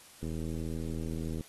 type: click train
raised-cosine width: 3 ms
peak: -25 dBFS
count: 96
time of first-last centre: 0.23-1.409 s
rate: 80.6 Hz
effects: white hiss -55 dBFS RMS until 1.48 s + AAC 32 kbps